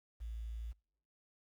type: tone with quantisation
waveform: sine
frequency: 56.3 Hz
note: A1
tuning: 40 cents sharp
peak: -40 dBFS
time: 0.2-0.73 s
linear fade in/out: 20 ms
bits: 11
effects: noise-tail reverb RT60 0.6 s tail -26 dB re dry